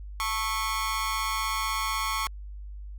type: tone with amplitude modulation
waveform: sawtooth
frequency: 1100 Hz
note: C#6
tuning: 14 cents flat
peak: -19 dBFS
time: 0.2-2.27 s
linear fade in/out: 0 ms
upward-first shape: sine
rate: 216 Hz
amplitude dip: 95%
effects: added 50 Hz sine -37 dBFS peak until 2.98 s